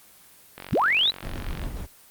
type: click train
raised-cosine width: 0.3 ms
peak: -20 dBFS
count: 50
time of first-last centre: 0.58-1.638 s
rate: 46.3 Hz
type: linear sweep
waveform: sine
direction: up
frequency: 36.81 to 4059 Hz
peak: -18 dBFS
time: 0.72-1.11 s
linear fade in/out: 10 ms
type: noise with tremolo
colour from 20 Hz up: brown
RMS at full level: -30 dBFS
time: 1.22-1.87 s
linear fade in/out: 20 ms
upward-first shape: sine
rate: 7.5 Hz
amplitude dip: 35%
effects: white hiss -52 dBFS RMS until 2.1 s + Opus 24 kbps